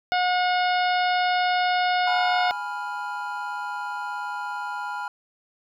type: harmonic tone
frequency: 724 Hz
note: F#5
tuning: 38 cents flat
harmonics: 1 / 2 / 3 / 4 / 5 / 6 / 7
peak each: -21 / -27 / -31 / -33 / -35 / -37 / -38 dBFS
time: 0.12-2.51 s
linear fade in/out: 0 ms
type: chord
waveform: triangle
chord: F diminished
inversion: first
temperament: equal with one note detuned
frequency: 830.6 / 987.8 / 1402.6 Hz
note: Ab5 / Cb6 / F6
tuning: 0 / 0 / +7 cents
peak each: -31 dBFS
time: 2.07-5.08 s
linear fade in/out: 2 ms
effects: none